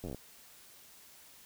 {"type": "slowing click train", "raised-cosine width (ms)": 2, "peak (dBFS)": -28, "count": 9, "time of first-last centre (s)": [0.04, 0.146], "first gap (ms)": 10, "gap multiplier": 1.08, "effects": ["white hiss -57 dBFS RMS until 1.45 s"]}